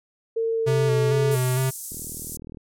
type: tone with pitch glide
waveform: sine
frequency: 453.5 to 431.3 Hz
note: A#4 to A4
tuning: -48 to -35 cents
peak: -21 dBFS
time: 0.36-1.36 s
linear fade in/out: 10 ms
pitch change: -87 cents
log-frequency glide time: 0.54-1.18 s
type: tone with vibrato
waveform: square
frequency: 129.5 Hz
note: C3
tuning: 17 cents flat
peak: -21 dBFS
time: 0.66-1.71 s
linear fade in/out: 20 ms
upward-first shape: square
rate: 2.2 Hz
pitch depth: 28 cents each way
type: high-pass noise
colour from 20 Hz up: white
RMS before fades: -31 dBFS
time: 1.31-2.37 s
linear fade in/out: 5 ms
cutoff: 7000 Hz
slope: 24 dB/octave
type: click train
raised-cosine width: 3 ms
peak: -27 dBFS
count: 27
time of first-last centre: 1.92-2.572 s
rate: 39.9 Hz
effects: low-pass 12000 Hz 12 dB/octave